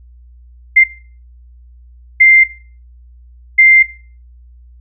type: tone bursts at uneven times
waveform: sine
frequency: 2093 Hz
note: C7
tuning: in tune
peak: -3 dBFS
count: 3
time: 0.76-0.84 / 2.2-2.44 / 3.58-3.83 s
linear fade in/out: 10 ms
effects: noise-tail reverb RT60 0.4 s tail -18 dB re dry + added 60 Hz sine -38 dBFS peak until 4.8 s